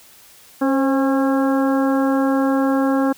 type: harmonic tone with a mistuned harmonic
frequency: 271.6 Hz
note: C#4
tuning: 35 cents flat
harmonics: 1 / 2 / 3 / 4 / 5 / 6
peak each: -16 / -22 / -26 / -28 / -30 / -32 dBFS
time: 0.61-3.13 s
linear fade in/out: 10 ms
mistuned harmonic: 2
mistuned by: -39 cents
effects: white hiss -47 dBFS RMS until 3.17 s